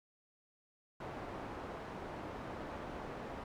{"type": "low-pass noise", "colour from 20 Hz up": "white", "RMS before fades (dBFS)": -45, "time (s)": [1, 3.44], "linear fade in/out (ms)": 5, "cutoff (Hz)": 870, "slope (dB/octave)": 12, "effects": []}